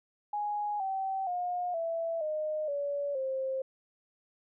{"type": "tone with pitch steps", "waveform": "sine", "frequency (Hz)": [830.6, 770.5, 714.8, 663.1, 615.1, 570.6, 529.3], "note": ["G#5", "G5", "F5", "E5", "D#5", "C#5", "C5"], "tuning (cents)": [0, -30, 40, 10, -20, 50, 20], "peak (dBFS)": -30, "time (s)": [0.33, 3.62], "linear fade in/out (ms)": 5, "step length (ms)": 470, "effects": []}